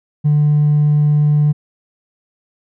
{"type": "tone with hard clipping", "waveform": "sine", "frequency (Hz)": 148.6, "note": "D3", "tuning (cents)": 21, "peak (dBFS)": -10, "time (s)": [0.24, 1.53], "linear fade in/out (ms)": 20, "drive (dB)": 1, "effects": []}